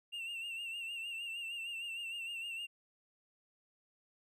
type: tone with vibrato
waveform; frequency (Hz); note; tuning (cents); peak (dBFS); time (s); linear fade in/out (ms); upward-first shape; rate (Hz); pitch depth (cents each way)
triangle; 2752; F7; -26; -38; 0.12-2.67; 20; sine; 6.5; 57
effects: none